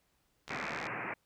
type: click train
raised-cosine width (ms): 0.2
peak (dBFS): -26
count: 30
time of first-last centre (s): 0.48-0.868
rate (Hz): 74.7
type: band-pass noise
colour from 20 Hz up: white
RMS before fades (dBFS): -39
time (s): 0.5-1.14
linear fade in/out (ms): 5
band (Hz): 110 to 2500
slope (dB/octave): 96
effects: pink hiss -75 dBFS RMS until 1.25 s